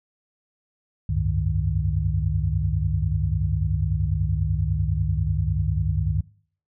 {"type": "tone cluster", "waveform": "sine", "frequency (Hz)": [67.4, 91.1, 101.3, 152.5], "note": ["C#2", "F#2", "G#2", "D#3"], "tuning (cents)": [-48, -26, -43, -34], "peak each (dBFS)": -26, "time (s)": [1.09, 6.21], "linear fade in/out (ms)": 5, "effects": ["noise-tail reverb RT60 0.5 s tail -21 dB re dry"]}